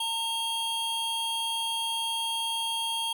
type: tone pair together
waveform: square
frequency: 911 / 3246 Hz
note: A#5 / G#7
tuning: -40 / -40 cents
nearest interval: octave + minor seventh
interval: 2200 cents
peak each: -34 / -30 dBFS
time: 0-3.13 s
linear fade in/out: 5 ms
effects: none